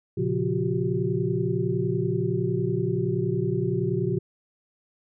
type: tone cluster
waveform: sine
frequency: 117.8 / 138 / 176.7 / 359 / 389.7 Hz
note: A#2 / C#3 / F3 / F4 / G4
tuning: +19 / -7 / +21 / +48 / -10 cents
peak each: -29 dBFS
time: 0.17-4.19 s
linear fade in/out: 10 ms
effects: none